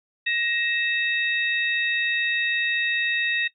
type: tone cluster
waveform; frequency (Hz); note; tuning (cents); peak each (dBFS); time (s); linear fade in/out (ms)
sine; 1882 / 2628 / 3727; A#6 / E7 / A#7; +16 / -6 / -1; -25 / -26 / -28; 0.26-3.48; 10
effects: noise-tail reverb RT60 0.1 s tail -17 dB re dry